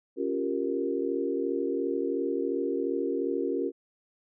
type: chord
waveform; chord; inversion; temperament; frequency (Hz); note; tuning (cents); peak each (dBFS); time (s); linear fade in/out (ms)
sine; G half-diminished seventh; second; equal; 277.2 / 349.2 / 392 / 466.2; Db4 / F4 / G4 / Bb4; 0 / 0 / 0 / 0; -32; 0.16-3.72; 50
effects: none